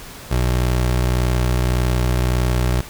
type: tone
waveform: 25% pulse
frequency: 61.74 Hz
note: B1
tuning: in tune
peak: -12 dBFS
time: 0.31-2.81 s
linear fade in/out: 5 ms
effects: pink hiss -37 dBFS RMS until 2.89 s